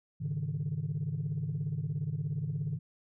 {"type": "chord", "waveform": "sine", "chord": "Ab suspended fourth", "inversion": "none", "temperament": "equal", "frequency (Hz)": [103.83, 138.59, 155.56], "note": ["Ab2", "Db3", "Eb3"], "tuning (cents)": [0, 0, 0], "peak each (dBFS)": [-38, -34, -33], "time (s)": [0.2, 2.79], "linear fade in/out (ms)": 20, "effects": ["tanh soft clip ceiling -26 dBFS"]}